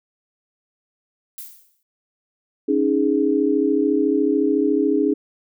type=noise with exponential decay; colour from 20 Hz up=violet; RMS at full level=-32 dBFS; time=1.38-1.83 s; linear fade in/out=1 ms; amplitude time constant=96 ms
type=chord; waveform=sine; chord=C# suspended second; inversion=none; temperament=equal; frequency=277.2 / 311.1 / 415.3 Hz; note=C#4 / D#4 / G#4; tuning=0 / 0 / 0 cents; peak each=-20 dBFS; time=2.68-5.14 s; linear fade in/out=10 ms
effects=none